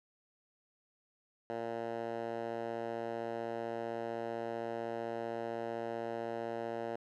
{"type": "tone with band-pass filter", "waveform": "10% pulse", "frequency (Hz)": 115.7, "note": "A#2", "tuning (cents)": -13, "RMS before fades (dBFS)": -39, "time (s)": [1.5, 6.96], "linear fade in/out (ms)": 0, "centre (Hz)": 640, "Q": 1.1, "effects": []}